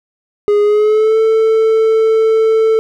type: tone with pitch glide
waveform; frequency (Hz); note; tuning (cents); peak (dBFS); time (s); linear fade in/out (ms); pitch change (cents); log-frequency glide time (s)
triangle; 413.6 to 443.3; G#4 to A4; -7 to +13; -6; 0.48-2.79; 0; +120; 0.62-1.18
effects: none

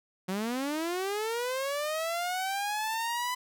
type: linear sweep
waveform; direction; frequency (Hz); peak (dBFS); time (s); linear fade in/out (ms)
sawtooth; up; 180.1 to 1004; -26; 0.28-3.35; 10
effects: none

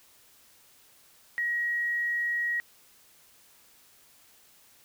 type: tone pair in turn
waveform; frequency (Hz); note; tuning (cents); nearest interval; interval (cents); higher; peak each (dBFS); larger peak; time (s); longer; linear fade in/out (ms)
sine; 1900 / 1900; A#6 / A#6; +33 / +33; unison; 0; neither; -26; neither; 1.38-1.99 / 1.99-2.6; neither; 0
effects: white hiss -59 dBFS RMS until 4.84 s

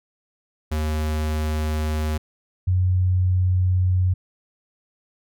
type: tone pair in turn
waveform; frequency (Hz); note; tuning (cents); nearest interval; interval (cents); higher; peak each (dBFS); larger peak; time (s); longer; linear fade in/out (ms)
square / sine; 77.1 / 91.69; D#2 / F#2; -15 / -15; minor third; 300; second; -22 / -16; second; 0.71-2.18 / 2.67-4.14; neither; 10
effects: none

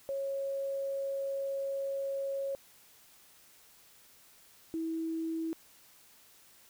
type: tone pair in turn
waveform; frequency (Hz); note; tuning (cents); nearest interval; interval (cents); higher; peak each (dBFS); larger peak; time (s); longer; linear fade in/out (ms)
sine; 549 / 325; C#5 / E4; -17 / -24; major sixth; 907; first; -32 / -32; neither; 0.09-2.55 / 4.74-5.53; first; 0
effects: white hiss -60 dBFS RMS until 6.69 s

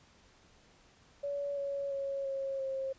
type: tone with pitch steps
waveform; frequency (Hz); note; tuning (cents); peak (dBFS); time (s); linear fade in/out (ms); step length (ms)
sine; 568 / 559.5 / 551.2 / 543 / 534.9; C#5 / C#5 / C#5 / C#5 / C5; +42 / +16 / -10 / -36 / +38; -33; 1.23-2.93; 10; 340
effects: pink hiss -63 dBFS RMS until 2.98 s + resampled to 16000 Hz

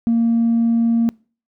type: tone with tanh clipping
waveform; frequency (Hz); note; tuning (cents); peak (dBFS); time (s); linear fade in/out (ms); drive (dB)
triangle; 231.2; A#3; -14; -13; 0.07-1.09; 0; 5
effects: noise-tail reverb RT60 0.4 s tail -26 dB re dry

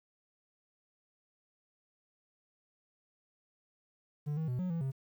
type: tone with pitch steps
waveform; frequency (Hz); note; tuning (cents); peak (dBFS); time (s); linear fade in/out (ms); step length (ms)
triangle; 147.8 / 159.3 / 124.5 / 182.5 / 166.7 / 133.8; D3 / D#3 / B2 / F#3 / E3 / C3; +11 / +41 / +14 / -24 / +20 / +39; -30; 4.26-4.92; 20; 110
effects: 11-bit

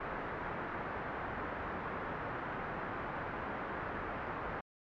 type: low-pass noise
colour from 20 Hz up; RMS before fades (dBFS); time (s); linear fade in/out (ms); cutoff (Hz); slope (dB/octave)
white; -40; 0-4.61; 10; 1600; 24
effects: MP3 96 kbps

